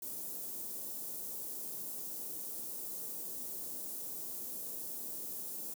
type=band-stop noise; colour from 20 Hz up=white; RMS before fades=-42 dBFS; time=0.02-5.74 s; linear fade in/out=5 ms; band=450 to 10000 Hz; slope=12 dB/octave; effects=high-pass 200 Hz 12 dB/octave